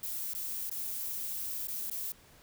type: noise with dropouts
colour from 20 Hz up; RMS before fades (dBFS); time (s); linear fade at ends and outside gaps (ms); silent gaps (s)
violet; -37; 0.03-2.12; 2; 0.336-0.349 / 0.697-0.713 / 1.672-1.682 / 1.899-1.913
effects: pink hiss -59 dBFS RMS until 2.42 s